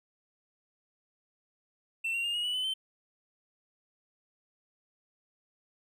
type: tone with pitch steps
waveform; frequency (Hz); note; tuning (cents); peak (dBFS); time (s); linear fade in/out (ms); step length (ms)
triangle; 2691 / 2754 / 2818 / 2884 / 2952 / 3021 / 3091; E7 / F7 / F7 / F#7 / F#7 / F#7 / G7; +35 / -25 / +15 / -45 / -5 / +35 / -25; -28; 2.04-2.74; 10; 100
effects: none